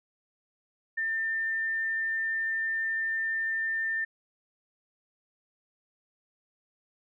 sine tone, 1797 Hz, A6, 36 cents sharp, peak -27 dBFS, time 0.97-4.05 s, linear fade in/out 10 ms, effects none

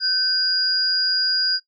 sine tone pair together, 1531 / 4861 Hz, G6 / D#8, -41 / -41 cents, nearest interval octave + minor sixth, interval 2000 cents, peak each -26 / -18 dBFS, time 0-1.6 s, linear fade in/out 50 ms, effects noise-tail reverb RT60 0.1 s tail -21 dB re dry

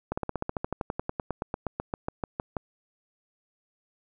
slowing click train, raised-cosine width 1 ms, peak -15 dBFS, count 25, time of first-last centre 0.12-2.568 s, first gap 55 ms, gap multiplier 1.05, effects none

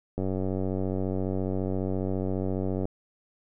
click train, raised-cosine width 2 ms, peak -17 dBFS, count 254, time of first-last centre 0.18-2.854 s, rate 94.6 Hz, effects none

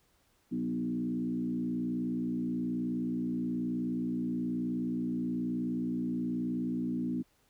sine tone with frequency modulation, 246.9 Hz, B3, in tune, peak -30 dBFS, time 0.51-7.23 s, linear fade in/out 20 ms, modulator 58.9 Hz, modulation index 1.1, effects pink hiss -70 dBFS RMS until 7.49 s

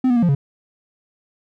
triangle tone with pitch steps, 257 / 243.3 / 234.7 / 174.4 / 139.4 Hz, C4 / B3 / A#3 / F3 / C#3, -31 / -26 / +12 / -2 / +10 cents, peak -11 dBFS, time 0.04-0.35 s, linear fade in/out 5 ms, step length 62 ms, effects none

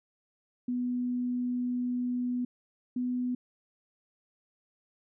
sine tone pair in turn, 246.9 / 248.6 Hz, B3 / B3, 0 / +12 cents, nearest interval unison, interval 12 cents, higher second, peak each -28 / -28 dBFS, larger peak neither, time 0.68-2.45 / 2.96-3.35 s, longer first, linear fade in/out 5 ms, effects none

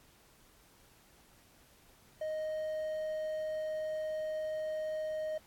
triangle tone, 622.3 Hz, D#5, in tune, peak -32 dBFS, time 2.21-5.38 s, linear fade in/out 5 ms, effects pink hiss -63 dBFS RMS until 5.46 s + AAC 64 kbps

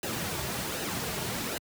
pink noise with flanger, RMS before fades -33 dBFS, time 0.03-1.58 s, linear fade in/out 2 ms, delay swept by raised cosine 0.88 to 3.98 ms, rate 1.3 Hz, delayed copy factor -0.55, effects high-pass 80 Hz 12 dB/octave

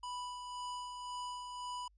square tone with tremolo, 987.8 Hz, B5, in tune, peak -40 dBFS, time 0.03-1.88 s, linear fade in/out 5 ms, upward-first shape sine, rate 1.9 Hz, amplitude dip 40%, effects added 50 Hz sine -65 dBFS peak until 1.97 s + resampled to 22050 Hz

